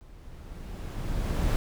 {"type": "noise with level ramp", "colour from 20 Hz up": "brown", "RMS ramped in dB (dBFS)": [-50, -23], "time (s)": [0.01, 1.56], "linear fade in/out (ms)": 0, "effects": []}